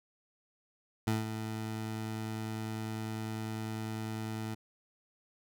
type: tone with ADSR envelope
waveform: 20% pulse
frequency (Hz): 110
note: A2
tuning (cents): 0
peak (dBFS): -22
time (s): 1.07-4.55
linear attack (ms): 5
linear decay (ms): 170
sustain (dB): -9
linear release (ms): 14
effects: none